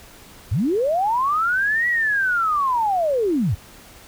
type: linear two-way sweep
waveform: sine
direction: up then down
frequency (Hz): 73.42 to 1952 to 73.42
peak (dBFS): -17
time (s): 0.51-3.55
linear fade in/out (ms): 10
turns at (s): 1.88
effects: pink hiss -45 dBFS RMS until 4.07 s